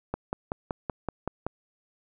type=click train; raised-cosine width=1 ms; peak=-15 dBFS; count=8; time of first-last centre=0.14-1.466 s; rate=5.28 Hz; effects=none